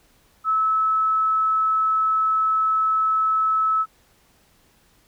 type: tone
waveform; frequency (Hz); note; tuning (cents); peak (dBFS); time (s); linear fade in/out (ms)
sine; 1300; E6; -24; -17; 0.44-3.86; 50
effects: pink hiss -59 dBFS RMS until 5.07 s